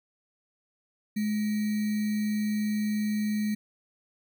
sine tone with sample-and-hold, 211.5 Hz, G#3, 32 cents sharp, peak -25 dBFS, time 1.16-3.55 s, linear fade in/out 10 ms, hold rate 2100 Hz, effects none

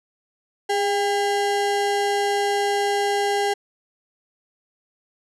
square ring-modulated tone, 605 Hz, D#5, 49 cents flat, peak -17 dBFS, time 0.69-3.54 s, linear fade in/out 10 ms, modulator 197 Hz, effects low-pass 9000 Hz 12 dB/octave

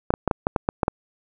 clicks, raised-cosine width 1 ms, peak -5 dBFS, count 9, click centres 0.105 / 0.139 / 0.277 / 0.312 / 0.469 / 0.562 / 0.689 / 0.832 / 0.881 s, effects none

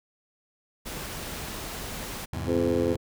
pink noise, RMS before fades -36 dBFS, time 0.85-2.26 s, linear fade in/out 20 ms
sawtooth chord, E augmented, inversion none, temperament just, 82.41 / 103.01 / 128.76 Hz, E2 / G#2 / B#2, 0 / -14 / -27 cents, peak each -29 / -31 / -33 dBFS, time 2.33-2.96 s, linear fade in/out 0 ms
harmonic tone, 85.5 Hz, F2, 36 cents flat, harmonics 3 / 4 / 5 / 6, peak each -28 / -28 / -28 / -28 dBFS, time 2.46-2.97 s, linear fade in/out 50 ms
effects none

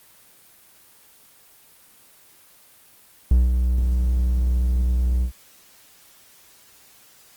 triangle tone with ADSR envelope, 61.74 Hz, B1, in tune, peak -9 dBFS, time 3.31-5.32 s, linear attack 4 ms, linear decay 180 ms, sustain -6 dB, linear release 98 ms, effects white hiss -52 dBFS RMS until 7.36 s + Opus 24 kbps

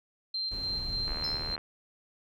sine tone with tremolo, 4147 Hz, C8, 16 cents flat, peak -30 dBFS, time 0.34-1.56 s, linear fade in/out 5 ms, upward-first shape square, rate 3.4 Hz, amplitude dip 35%
brown noise, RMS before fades -39 dBFS, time 0.51-1.55 s, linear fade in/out 5 ms
click train, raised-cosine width 0.5 ms, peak -26 dBFS, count 39, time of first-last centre 1.08-1.579 s, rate 76.1 Hz
triangle tone with exponential decay, 5274 Hz, E8, in tune, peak -32 dBFS, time 1.24-1.51 s, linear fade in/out 2 ms, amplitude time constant 57 ms
effects none

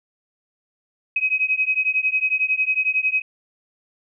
sine beating tone pair, 2528 / 2539 Hz, D#7 / D#7, +27 / +34 cents, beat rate 11 Hz, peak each -21 dBFS, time 1.16-3.22 s, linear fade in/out 5 ms, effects none

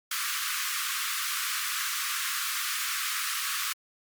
pink high-pass noise, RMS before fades -31 dBFS, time 0.11-3.73 s, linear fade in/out 5 ms, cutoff 1100 Hz, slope 96 dB/octave, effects Opus 48 kbps

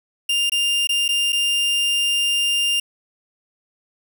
40% pulse tone with dropouts, 2800 Hz, F7, 4 cents sharp, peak -16 dBFS, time 0.29-2.8 s, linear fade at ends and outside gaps 5 ms, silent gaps 0.497-0.519 / 0.872-0.891 / 1.081-1.088 / 1.323-1.328 s, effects none

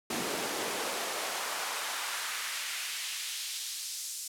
pink noise with high-pass filter sweep, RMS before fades -35 dBFS, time 0.1-4.28 s, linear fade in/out 5 ms, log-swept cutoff 250 to 6400 Hz, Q 1.1, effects low-pass 12000 Hz 12 dB/octave

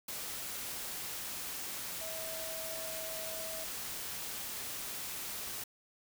sine tone in noise, 645 Hz, E5, 38 cents flat, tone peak -44 dBFS, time 2.01-3.64 s, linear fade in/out 5 ms, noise white, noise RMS -41 dBFS, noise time 0.08-5.64 s, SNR -6 dB, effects none

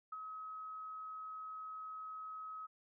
sine tone with ADSR envelope, 1276 Hz, D#6, 43 cents sharp, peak -40 dBFS, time 0.12-2.67 s, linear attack 7 ms, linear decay 26 ms, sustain -4 dB, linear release 17 ms, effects none

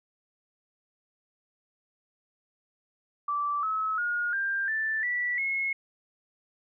sine tone with pitch steps, 1164 / 1291.5 / 1433.1 / 1590.1 / 1764.3 / 1957.6 / 2172 Hz, D6 / E6 / F6 / G6 / A6 / B6 / C#7, -16 / -36 / +44 / +24 / +4 / -16 / -36 cents, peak -26 dBFS, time 3.28-5.73 s, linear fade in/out 5 ms, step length 350 ms, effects none

